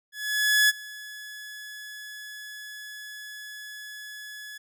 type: tone with ADSR envelope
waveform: sawtooth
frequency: 1700 Hz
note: G#6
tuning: 40 cents sharp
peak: -13 dBFS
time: 0.12-4.58 s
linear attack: 570 ms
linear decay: 27 ms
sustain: -22 dB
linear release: 9 ms
effects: none